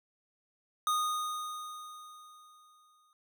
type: tone with exponential decay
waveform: square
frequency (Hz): 1235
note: D#6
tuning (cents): -13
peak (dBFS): -27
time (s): 0.87-3.13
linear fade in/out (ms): 1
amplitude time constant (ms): 490
effects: none